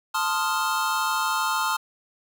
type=chord; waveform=square; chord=F dominant seventh; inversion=first; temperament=equal; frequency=880 / 1046.5 / 1244.5 / 1396.9 Hz; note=A5 / C6 / Eb6 / F6; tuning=0 / 0 / 0 / 0 cents; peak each=-29 dBFS; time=0.14-1.77 s; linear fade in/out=10 ms; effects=none